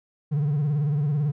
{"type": "tone with vibrato", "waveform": "triangle", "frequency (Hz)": 146.5, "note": "D3", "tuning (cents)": -4, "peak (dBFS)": -18, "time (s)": [0.31, 1.32], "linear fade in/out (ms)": 20, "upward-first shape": "sine", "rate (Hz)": 18, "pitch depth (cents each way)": 100, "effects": ["tanh soft clip ceiling -14 dBFS"]}